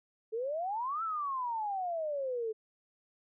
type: exponential two-way sweep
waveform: sine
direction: up then down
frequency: 428.9 to 1352 to 428.9 Hz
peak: -32 dBFS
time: 0.32-2.53 s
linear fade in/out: 20 ms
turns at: 1.03 s
effects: none